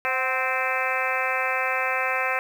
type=harmonic tone with a mistuned harmonic; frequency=260.4 Hz; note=C4; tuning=8 cents flat; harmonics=2 / 3 / 4 / 5 / 6 / 7 / 8 / 9 / 10; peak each=-31 / -31 / -31 / -31 / -31 / -31 / -31 / -31 / -31 dBFS; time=0.05-2.39 s; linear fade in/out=0 ms; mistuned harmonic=3; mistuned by=-45 cents; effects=8-bit